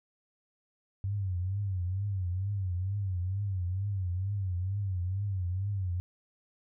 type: tone with vibrato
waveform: sine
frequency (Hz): 95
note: F#2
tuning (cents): +46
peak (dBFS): -29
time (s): 1.04-6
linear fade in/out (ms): 0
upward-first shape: triangle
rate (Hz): 2.2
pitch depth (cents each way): 150
effects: none